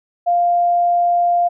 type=tone; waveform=sine; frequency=698.5 Hz; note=F5; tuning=in tune; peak=-12 dBFS; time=0.26-1.49 s; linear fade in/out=20 ms; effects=none